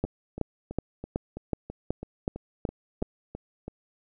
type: two click trains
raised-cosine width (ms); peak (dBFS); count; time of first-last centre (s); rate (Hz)
2; -23 / -13; 12 / 9; 0.05-3.68 / 0.04-3.025; 3.03 / 2.68
effects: none